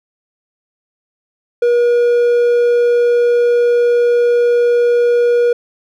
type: tone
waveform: triangle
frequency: 479.4 Hz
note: A#4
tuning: 48 cents sharp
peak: -7 dBFS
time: 1.62-5.53 s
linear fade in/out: 5 ms
effects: none